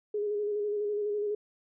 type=tone with vibrato; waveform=sine; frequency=415.3 Hz; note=G#4; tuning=in tune; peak=-28 dBFS; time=0.14-1.35 s; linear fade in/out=5 ms; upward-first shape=square; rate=12 Hz; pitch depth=25 cents each way; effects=none